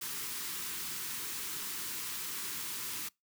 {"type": "band-stop noise", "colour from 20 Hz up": "white", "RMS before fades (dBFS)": -39, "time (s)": [0.01, 3.09], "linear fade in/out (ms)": 10, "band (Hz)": [450, 900], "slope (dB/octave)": 48, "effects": ["noise-tail reverb RT60 0.2 s tail -25 dB re dry", "high-pass 100 Hz 12 dB/octave"]}